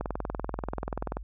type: click train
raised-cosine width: 1 ms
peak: -17 dBFS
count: 25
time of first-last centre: 0.01-1.169 s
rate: 20.7 Hz
effects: added 50 Hz sine -38 dBFS peak until 1.23 s